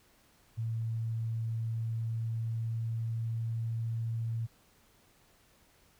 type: tone with pitch glide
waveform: sine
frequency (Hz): 113.4 to 114.32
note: A#2 to A#2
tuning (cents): -47 to -33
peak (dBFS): -31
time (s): 0.57-4.47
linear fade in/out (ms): 20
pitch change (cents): +14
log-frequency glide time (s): 1.57-3.98
effects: pink hiss -65 dBFS RMS until 5.99 s

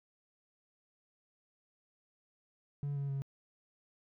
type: tone with pitch steps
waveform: triangle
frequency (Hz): 142.8 / 140.1 / 137.46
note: D3 / C#3 / C#3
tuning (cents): -48 / +19 / -14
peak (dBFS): -31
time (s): 2.83-3.22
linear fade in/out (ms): 0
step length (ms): 130
effects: tanh soft clip ceiling -28 dBFS

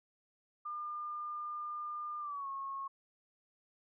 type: tone with pitch glide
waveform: sine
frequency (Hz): 1204 to 1091.4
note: D6 to C#6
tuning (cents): +43 to -27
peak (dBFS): -38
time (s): 0.65-2.88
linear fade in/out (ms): 10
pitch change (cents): -170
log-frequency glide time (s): 2.2-2.48
effects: none

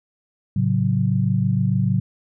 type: chord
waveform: sine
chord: F# minor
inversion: first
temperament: equal with one note detuned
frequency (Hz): 110 / 136.6 / 185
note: A2 / C#3 / F#3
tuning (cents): 0 / -25 / 0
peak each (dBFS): -21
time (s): 0.56-2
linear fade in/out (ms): 5
effects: none

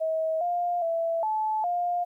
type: tone with pitch steps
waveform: sine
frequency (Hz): 640 / 703 / 664 / 866 / 705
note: D#5 / F5 / E5 / A5 / F5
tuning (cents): +49 / +11 / +12 / -28 / +16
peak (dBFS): -24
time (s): 0-2.05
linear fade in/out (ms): 20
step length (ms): 410
effects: 11-bit

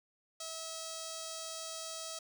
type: tone with notch filter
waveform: 5% pulse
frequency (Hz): 647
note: E5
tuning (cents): -32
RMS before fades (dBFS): -43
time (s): 0.4-2.19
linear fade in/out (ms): 5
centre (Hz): 2200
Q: 0.98
effects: none

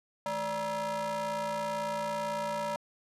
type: ring-modulated tone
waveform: square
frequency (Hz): 185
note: F#3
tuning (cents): 0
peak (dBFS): -29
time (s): 0.26-2.76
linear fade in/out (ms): 0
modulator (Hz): 769
effects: low-pass 11000 Hz 12 dB/octave

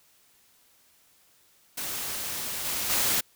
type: noise with level steps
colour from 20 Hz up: white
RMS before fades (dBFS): -33 / -30 / -25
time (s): 1.77-3.21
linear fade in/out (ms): 10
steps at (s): 2.64 / 2.89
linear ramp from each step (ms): 20
effects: white hiss -62 dBFS RMS until 3.35 s

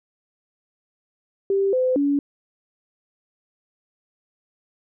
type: tone with pitch steps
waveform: sine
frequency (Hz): 392.6 / 511 / 284.2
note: G4 / C5 / C#4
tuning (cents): +3 / -41 / +43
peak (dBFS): -17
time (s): 1.5-2.19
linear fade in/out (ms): 2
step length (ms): 230
effects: none

